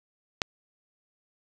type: click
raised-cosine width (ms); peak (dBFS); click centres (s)
0.2; -7; 0.418
effects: none